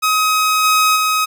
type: tone with level steps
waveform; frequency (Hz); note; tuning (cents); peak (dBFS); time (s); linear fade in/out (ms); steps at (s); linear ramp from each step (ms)
sawtooth; 1266; D#6; +30; -9 / -7 / -10; 0.02-1.26; 20; 0.63 / 0.95; 20
effects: none